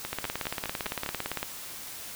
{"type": "two click trains", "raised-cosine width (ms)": 0.3, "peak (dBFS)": [-16, -14], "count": [6, 24], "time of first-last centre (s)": [[0.05, 1.062], [0.13, 1.429]], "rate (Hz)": [4.94, 17.7], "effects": ["white hiss -41 dBFS RMS until 2.15 s"]}